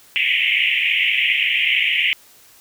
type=band-pass noise; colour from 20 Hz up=pink; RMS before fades=-18 dBFS; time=0.16-2.13 s; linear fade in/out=0 ms; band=2000 to 3100 Hz; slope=96 dB/octave; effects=white hiss -49 dBFS RMS until 2.6 s